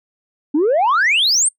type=exponential sweep; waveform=sine; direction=up; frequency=277.2 to 9110 Hz; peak=-10 dBFS; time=0.54-1.49 s; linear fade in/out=10 ms; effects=noise-tail reverb RT60 0.1 s tail -24 dB re dry + tanh soft clip ceiling -10 dBFS